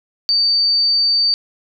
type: tone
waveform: sine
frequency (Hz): 4601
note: D8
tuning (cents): -36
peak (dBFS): -12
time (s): 0.29-1.34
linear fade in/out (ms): 0
effects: none